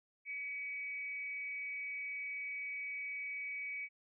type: tone with amplitude modulation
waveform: sine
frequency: 2264 Hz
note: C#7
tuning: 36 cents sharp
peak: -37 dBFS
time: 0.25-3.89 s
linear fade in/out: 50 ms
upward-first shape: sine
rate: 281 Hz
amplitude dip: 45%
effects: none